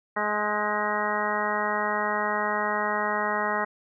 harmonic tone with a mistuned harmonic, 210 Hz, G#3, 19 cents sharp, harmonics 1 / 2 / 3 / 4 / 5 / 6 / 7 / 8 / 9, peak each -36 / -34 / -32 / -31 / -31 / -32 / -35 / -37 / -31 dBFS, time 0.16-3.65 s, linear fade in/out 10 ms, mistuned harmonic 8, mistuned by -54 cents, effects none

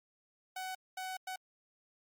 sawtooth tone bursts at uneven times, 749 Hz, F#5, 21 cents sharp, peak -35 dBFS, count 3, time 0.56-0.75 / 0.97-1.17 / 1.27-1.36 s, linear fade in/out 5 ms, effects Opus 48 kbps

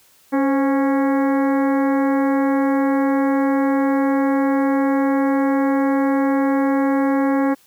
harmonic tone with a mistuned harmonic, 275.8 Hz, C#4, 9 cents flat, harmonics 1 / 2 / 3 / 4 / 5 / 6 / 7 / 8, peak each -16 / -23 / -26 / -29 / -35 / -33 / -36 / -39 dBFS, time 0.32-7.55 s, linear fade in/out 20 ms, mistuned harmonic 2, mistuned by -63 cents, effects white hiss -54 dBFS RMS until 7.66 s

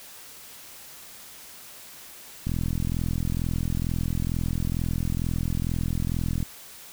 click train, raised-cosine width 5 ms, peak -15 dBFS, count 168, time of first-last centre 2.47-6.427 s, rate 42.2 Hz, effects white hiss -45 dBFS RMS until 6.92 s

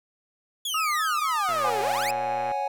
sawtooth exponential two-way sweep, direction down then up, 3462 to 392.6 to 2670 Hz, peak -24 dBFS, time 0.65-2.11 s, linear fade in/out 5 ms, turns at 1.81 s
sine tone with vibrato, 1244.5 Hz, D#6, in tune, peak -24 dBFS, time 0.74-1.7 s, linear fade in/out 5 ms, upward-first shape sine, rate 4.1 Hz, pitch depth 65 cents each way
click train, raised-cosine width 0.5 ms, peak -22 dBFS, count 122, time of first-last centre 1.49-2.515 s, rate 118 Hz
triangle chord, C# suspended fourth, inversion none, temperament equal, 554.4 / 740 / 830.6 Hz, C#5 / F#5 / G#5, 0 / 0 / 0 cents, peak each -30 / -30 / -25 dBFS, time 1.64-2.68 s, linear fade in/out 5 ms
effects none

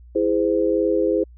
sine chord, E augmented, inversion none, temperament just, 329.6 / 412 / 515 Hz, E4 / G#4 / B#4, 0 / -14 / -28 cents, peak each -21 dBFS, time 0.15-1.24 s, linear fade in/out 10 ms, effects added 60 Hz sine -42 dBFS peak until 1.37 s

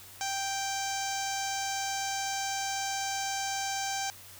sawtooth tone with low-pass filter, 784 Hz, G5, in tune, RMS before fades -33 dBFS, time 0.21-4.1 s, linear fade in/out 0 ms, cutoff 6500 Hz, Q 4.8, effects added 95 Hz sine -58 dBFS peak until 4.39 s + white hiss -50 dBFS RMS until 4.39 s

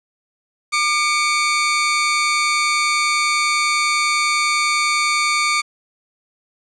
sawtooth tone pair together, 1200 / 2250 Hz, D6 / C#7, +37 / +25 cents, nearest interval major seventh, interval 1088 cents, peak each -15 dBFS, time 0.72-5.62 s, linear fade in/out 20 ms, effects resampled to 22050 Hz + 7-bit

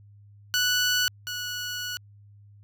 15% pulse tone pair in turn, 1480 / 1468.9 Hz, F#6 / F#6, 0 / -13 cents, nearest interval unison, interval 13 cents, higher first, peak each -15 / -24 dBFS, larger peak first, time 0.54-1.08 / 1.27-1.97 s, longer second, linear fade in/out 0 ms, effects added 102 Hz sine -49 dBFS peak until 2.63 s

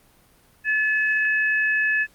sine tone pair together, 1724 / 2573 Hz, A6 / E7, -36 / -43 cents, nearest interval perfect fifth, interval 693 cents, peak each -19 / -26 dBFS, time 0.64-2.07 s, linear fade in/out 50 ms, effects pink hiss -57 dBFS RMS until 2.14 s + Opus 32 kbps

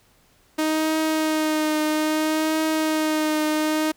sawtooth tone with vibrato, 311.1 Hz, D#4, in tune, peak -16 dBFS, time 0.58-3.92 s, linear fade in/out 10 ms, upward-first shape triangle, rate 0.61 Hz, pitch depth 26 cents each way, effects pink hiss -59 dBFS RMS until 3.96 s

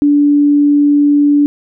sine tone, 290 Hz, D4, 22 cents flat, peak -6 dBFS, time 0.02-1.46 s, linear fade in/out 0 ms, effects none

